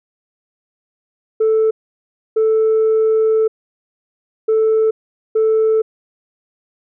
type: tone bursts at uneven times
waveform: sine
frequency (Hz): 440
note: A4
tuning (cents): 0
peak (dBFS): -9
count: 4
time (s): 1.4-1.71 / 2.36-3.48 / 4.48-4.91 / 5.35-5.82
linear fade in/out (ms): 10
effects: tanh soft clip ceiling -9 dBFS